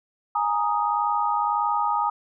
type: chord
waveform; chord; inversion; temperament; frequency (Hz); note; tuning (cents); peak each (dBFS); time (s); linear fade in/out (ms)
sine; Ab suspended second; none; equal; 830.6 / 932.3 / 1244.5; Ab5 / Bb5 / Eb6; 0 / 0 / 0; -25; 0.35-2.1; 5
effects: none